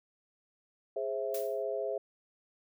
sine chord, Ab augmented, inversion none, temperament equal with one note detuned, 415.3 / 529.3 / 659.3 Hz, Ab4 / C5 / E5, 0 / +20 / 0 cents, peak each -36 dBFS, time 0.96-1.98 s, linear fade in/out 5 ms
blue noise with exponential decay, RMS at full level -38 dBFS, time 1.34-1.63 s, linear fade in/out 5 ms, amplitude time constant 61 ms
effects none

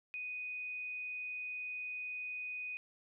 sine tone, 2489 Hz, D#7, in tune, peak -39 dBFS, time 0.14-2.77 s, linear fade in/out 0 ms, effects none

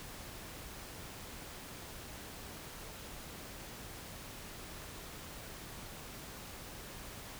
silence, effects pink hiss -48 dBFS RMS until 7.39 s

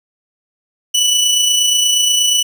25% pulse tone with amplitude modulation, 2965 Hz, F#7, 3 cents sharp, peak -6 dBFS, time 0.94-2.43 s, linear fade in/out 10 ms, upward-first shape sine, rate 28.4 Hz, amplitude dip 35%, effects none

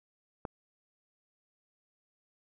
click, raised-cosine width 1 ms, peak -22 dBFS, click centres 0.452 s, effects none

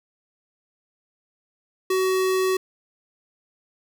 square tone, 375.6 Hz, F#4, 26 cents sharp, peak -20 dBFS, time 1.9-2.57 s, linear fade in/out 5 ms, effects none

